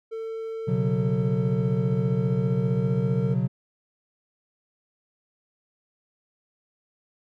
triangle tone with pitch glide, 448 to 454.8 Hz, A4 to A#4, +31 to -43 cents, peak -28 dBFS, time 0.11-3.35 s, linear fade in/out 20 ms, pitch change +26 cents, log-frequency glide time 2.04-2.99 s
triangle chord, B suspended second, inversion none, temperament equal with one note detuned, 123.47 / 138.59 / 183.19 Hz, B2 / C#3 / F#3, 0 / 0 / -17 cents, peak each -24 dBFS, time 0.67-3.48 s, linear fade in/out 20 ms
effects none

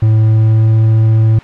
triangle tone with pitch glide, 109.7 to 110.72 Hz, A2 to A2, -5 to +11 cents, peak -4 dBFS, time 0.02-1.39 s, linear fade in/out 5 ms, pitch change +16 cents, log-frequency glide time 0.24-0.73 s, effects white hiss -34 dBFS RMS until 1.43 s + low-pass 2000 Hz 12 dB/octave

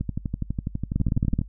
two click trains, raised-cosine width 5 ms, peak -10 / -14 dBFS, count 9 / 18, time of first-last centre 0.96-1.39 / 0.01-1.415 s, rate 18.6 / 12.1 Hz, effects noise-tail reverb RT60 0.1 s tail -24 dB re dry + added 50 Hz sine -40 dBFS peak until 1.48 s

